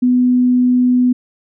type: tone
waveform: sine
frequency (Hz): 249.1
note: B3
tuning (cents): +15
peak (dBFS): -9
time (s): 0.02-1.13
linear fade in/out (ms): 10
effects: none